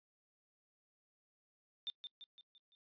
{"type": "tone with echo", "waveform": "sine", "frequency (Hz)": 3589, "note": "A7", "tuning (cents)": 34, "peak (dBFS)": -38, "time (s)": [1.87, 1.9], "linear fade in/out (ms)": 0, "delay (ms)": 170, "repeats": 5, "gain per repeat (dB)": -6, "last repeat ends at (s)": 2.75, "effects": ["noise-tail reverb RT60 0.1 s tail -24 dB re dry", "resampled to 11025 Hz"]}